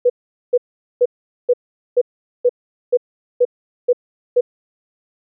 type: tone bursts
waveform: sine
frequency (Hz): 490.7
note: B4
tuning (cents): -11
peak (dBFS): -9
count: 10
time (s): 0.05-4.41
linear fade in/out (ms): 10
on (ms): 49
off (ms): 430
effects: none